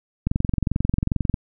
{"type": "click train", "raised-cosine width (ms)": 5, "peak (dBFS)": -8, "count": 25, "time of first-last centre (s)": [0.27, 1.341], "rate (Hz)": 22.4, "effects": []}